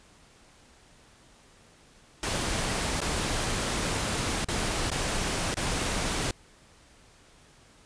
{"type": "noise with dropouts", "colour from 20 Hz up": "pink", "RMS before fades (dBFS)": -29, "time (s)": [2.23, 6.31], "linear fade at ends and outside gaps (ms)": 2, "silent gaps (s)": [[3.005, 3.015], [4.446, 4.485], [4.903, 4.915], [5.543, 5.569]], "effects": ["pink hiss -57 dBFS RMS until 7.85 s", "resampled to 22050 Hz"]}